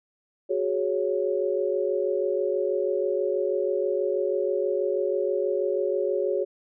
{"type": "chord", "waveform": "sine", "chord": "F# suspended second", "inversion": "none", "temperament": "just", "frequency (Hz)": [370, 416.2, 555], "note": ["F#4", "G#4", "C#5"], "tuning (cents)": [0, 4, 2], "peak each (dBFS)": -27, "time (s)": [0.49, 6.45], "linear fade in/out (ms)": 20, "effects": []}